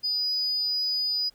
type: tone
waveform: sine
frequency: 4951 Hz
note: D#8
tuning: 9 cents flat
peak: -23 dBFS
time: 0.03-1.3 s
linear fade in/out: 20 ms
effects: tanh soft clip ceiling -20 dBFS + pink hiss -63 dBFS RMS until 1.34 s